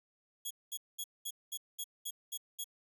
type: tone bursts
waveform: 10% pulse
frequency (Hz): 3340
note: G#7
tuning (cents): +9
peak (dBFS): -30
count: 9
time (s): 0.45-2.643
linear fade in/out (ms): 10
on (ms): 57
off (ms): 210
effects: none